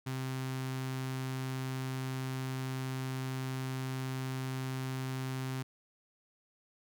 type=tone with notch filter; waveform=sawtooth; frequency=130.8 Hz; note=C3; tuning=in tune; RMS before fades=-37 dBFS; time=0.06-5.63 s; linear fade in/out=10 ms; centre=560 Hz; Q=1.7; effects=none